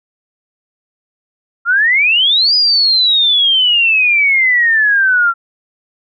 sine exponential two-way sweep, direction up then down, 1357 to 4978 to 1357 Hz, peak -8 dBFS, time 1.65-5.34 s, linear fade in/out 50 ms, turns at 2.55 s, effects none

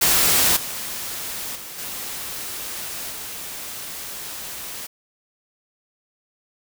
white noise with level steps, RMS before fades -17 / -30 / -36 / -31 / -33 dBFS, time 0.01-4.87 s, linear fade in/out 10 ms, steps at 0.56 / 1.55 / 1.78 / 3.1 s, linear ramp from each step 10 ms, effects none

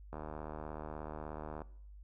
click train, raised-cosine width 1 ms, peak -29 dBFS, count 115, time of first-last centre 0.13-1.618 s, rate 76.6 Hz, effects noise-tail reverb RT60 0.6 s tail -19 dB re dry + added 50 Hz sine -50 dBFS peak until 2.03 s

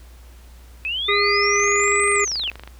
sine linear two-way sweep, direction up then down, 2489 to 8650 to 2489 Hz, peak -22 dBFS, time 0.85-2.5 s, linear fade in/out 0 ms, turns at 2.12 s
harmonic tone, 407.2 Hz, G#4, 34 cents flat, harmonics 1 / 3 / 5 / 6, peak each -21 / -22 / -20 / -26 dBFS, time 1.08-2.25 s, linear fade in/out 10 ms
click train, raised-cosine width 0.3 ms, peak -21 dBFS, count 29, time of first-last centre 1.56-2.676 s, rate 25.1 Hz
effects added 60 Hz sine -41 dBFS peak until 2.79 s + pink hiss -52 dBFS RMS until 2.79 s

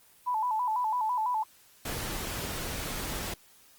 sine tone with vibrato, 929 Hz, A#5, 6 cents flat, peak -26 dBFS, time 0.26-1.44 s, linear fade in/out 20 ms, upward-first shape square, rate 6 Hz, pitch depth 110 cents each way
pink noise, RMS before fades -35 dBFS, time 1.85-3.34 s, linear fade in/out 5 ms
effects white hiss -59 dBFS RMS until 3.78 s + Opus 24 kbps

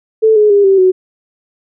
sine tone with pitch steps, 440 / 421.8 / 404.4 / 387.7 / 371.7 Hz, A4 / G#4 / G#4 / G4 / F#4, 0 / +27 / -46 / -19 / +8 cents, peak -5 dBFS, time 0.22-0.92 s, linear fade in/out 20 ms, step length 140 ms, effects none

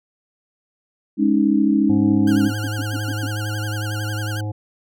sine chord, Ab suspended fourth, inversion none, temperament equal, 207.7 / 277.2 / 311.1 Hz, Ab3 / Db4 / Eb4, 0 / 0 / 0 cents, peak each -18 dBFS, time 1.17-2.51 s, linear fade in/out 50 ms
harmonic tone, 105.3 Hz, G#2, 24 cents sharp, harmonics 1 / 3 / 5 / 7 / 8, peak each -23 / -33 / -37 / -40 / -41 dBFS, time 1.89-4.52 s, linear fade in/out 10 ms
sawtooth tone with vibrato, 1500 Hz, F#6, 23 cents sharp, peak -26 dBFS, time 2.27-4.41 s, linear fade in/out 5 ms, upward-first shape sine, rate 11 Hz, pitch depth 140 cents each way
sine tone bursts, 283 Hz, C#4, 36 cents sharp, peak -25 dBFS, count 7, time 2.34-3.266 s, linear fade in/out 5 ms, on 38 ms, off 110 ms
effects none

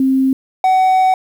sine / triangle tone pair in turn, 265 / 751.2 Hz, C4 / F#5, +22 / +26 cents, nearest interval octave + tritone, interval 1804 cents, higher second, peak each -10 / -7 dBFS, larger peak second, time 0-0.33 / 0.64-1.14 s, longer second, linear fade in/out 2 ms, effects 7-bit

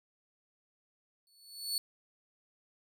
sawtooth tone with exponential growth, 4435 Hz, C#8, in tune, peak -26 dBFS, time 1.27-1.78 s, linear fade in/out 1 ms, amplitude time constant 110 ms, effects none

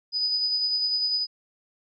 sine tone with tremolo, 4978 Hz, D#8, in tune, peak -21 dBFS, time 0.12-1.27 s, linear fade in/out 50 ms, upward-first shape sine, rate 10 Hz, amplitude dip 35%, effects none

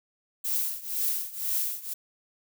violet noise with tremolo, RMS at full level -26 dBFS, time 0.44-1.94 s, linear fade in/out 10 ms, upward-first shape triangle, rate 2 Hz, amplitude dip 90%, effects none

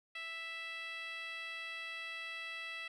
10% pulse tone with band-pass filter, 659.3 Hz, E5, in tune, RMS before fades -44 dBFS, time 0.15-2.88 s, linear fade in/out 5 ms, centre 2400 Hz, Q 2.2, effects none

